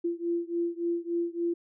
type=beating tone pair; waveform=sine; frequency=340.4 / 343.9 Hz; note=F4 / F4; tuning=-44 / -27 cents; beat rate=3.5 Hz; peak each=-30 / -31 dBFS; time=0.04-1.54 s; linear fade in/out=10 ms; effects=none